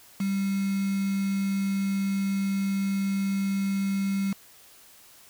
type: tone with quantisation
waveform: sine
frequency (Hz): 196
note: G3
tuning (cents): 0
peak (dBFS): -24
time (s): 0.2-4.33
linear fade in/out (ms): 5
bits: 6
effects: white hiss -53 dBFS RMS until 5.29 s